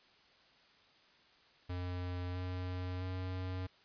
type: tone with pitch steps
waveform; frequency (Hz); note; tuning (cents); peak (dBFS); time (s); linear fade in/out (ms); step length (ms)
square; 89.8 / 91.05 / 92.32; F2 / F#2 / F#2; +49 / -27 / -3; -38; 1.69-3.67; 10; 660
effects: white hiss -65 dBFS RMS until 3.84 s + resampled to 11025 Hz